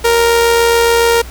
sawtooth tone with amplitude modulation, 466.2 Hz, A#4, in tune, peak -3 dBFS, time 0.04-1.22 s, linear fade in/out 10 ms, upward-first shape sine, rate 87.1 Hz, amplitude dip 35%, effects added 60 Hz sine -28 dBFS peak until 1.3 s + pink hiss -35 dBFS RMS until 1.3 s

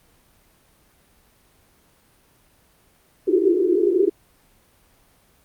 white band-pass noise, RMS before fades -18 dBFS, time 3.27-4.1 s, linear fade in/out 10 ms, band 330 to 410 Hz, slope 96 dB/octave, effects pink hiss -58 dBFS RMS until 5.44 s + Opus 32 kbps

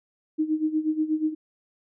sine tone with tremolo, 311.1 Hz, D#4, in tune, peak -19 dBFS, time 0.38-1.35 s, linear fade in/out 20 ms, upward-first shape sine, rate 8.3 Hz, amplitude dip 80%, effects none

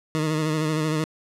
20% pulse tone with vibrato, 155.56 Hz, D#3, in tune, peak -17 dBFS, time 0.15-1.04 s, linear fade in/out 0 ms, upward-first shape sine, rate 13 Hz, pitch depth 40 cents each way, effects low-pass 10000 Hz 12 dB/octave

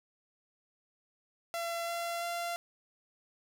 sawtooth tone with pitch steps, 678 / 683.1 / 688.3 Hz, E5 / F5 / F5, +49 / -38 / -25 cents, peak -30 dBFS, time 1.54-2.56 s, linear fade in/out 0 ms, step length 340 ms, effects none

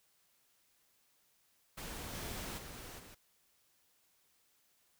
pink noise with level steps, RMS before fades -45 / -43 / -49 / -55 dBFS, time 1.77-3.15 s, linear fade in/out 10 ms, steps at 2.13 / 2.57 / 2.98 s, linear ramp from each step 20 ms, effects white hiss -73 dBFS RMS until 4.99 s

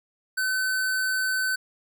square tone, 1521 Hz, F#6, 47 cents sharp, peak -24 dBFS, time 0.37-1.56 s, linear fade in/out 10 ms, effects none

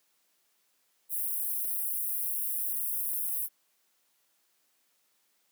white high-pass noise, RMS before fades -32 dBFS, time 1.09-3.49 s, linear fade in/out 50 ms, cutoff 10000 Hz, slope 48 dB/octave, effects white hiss -72 dBFS RMS until 5.51 s + high-pass 200 Hz 12 dB/octave

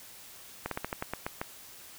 slowing click train, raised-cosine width 0.5 ms, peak -17 dBFS, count 9, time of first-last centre 0.66-1.415 s, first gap 53 ms, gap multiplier 1.16, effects white hiss -50 dBFS RMS until 1.98 s

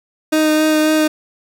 30% pulse tone with vibrato, 309.7 Hz, D#4, 8 cents flat, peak -9 dBFS, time 0.32-1.08 s, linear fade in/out 10 ms, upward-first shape sine, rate 3.7 Hz, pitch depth 12 cents each way, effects none

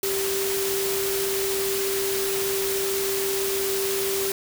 sine tone in noise, 391 Hz, G4, 4 cents flat, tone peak -25 dBFS, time 0.03-4.32 s, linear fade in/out 2 ms, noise white, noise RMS -28 dBFS, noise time 0.03-4.32 s, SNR 0 dB, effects none

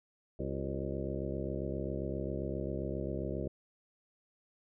harmonic tone with a mistuned harmonic, 67.5 Hz, C#2, 45 cents flat, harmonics 1 / 2 / 3 / 4 / 5 / 6 / 7 / 8 / 9, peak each -41 / -41 / -42 / -45 / -42 / -43 / -45 / -44 / -45 dBFS, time 0.39-3.48 s, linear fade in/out 5 ms, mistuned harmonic 6, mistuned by -75 cents, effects none

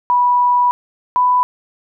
sine tone pair in turn, 980 / 993.7 Hz, B5 / B5, -14 / +10 cents, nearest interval unison, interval 24 cents, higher second, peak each -10 dBFS, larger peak neither, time 0.1-0.71 / 1.16-1.43 s, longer first, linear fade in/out 0 ms, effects none

